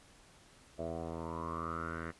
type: tone with low-pass filter sweep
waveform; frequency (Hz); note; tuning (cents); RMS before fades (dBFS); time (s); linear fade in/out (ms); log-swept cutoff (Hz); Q
10% pulse; 82.4; E2; 0; -40; 0.78-2.12; 20; 640 to 1700; 8.3
effects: pink hiss -61 dBFS RMS until 2.19 s + resampled to 24000 Hz